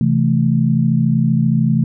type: chord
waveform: sine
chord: A minor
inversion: first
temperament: just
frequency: 132 / 165 / 220 Hz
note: C3 / E3 / A3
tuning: +16 / +2 / 0 cents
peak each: -16 dBFS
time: 0.01-1.84 s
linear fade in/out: 2 ms
effects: none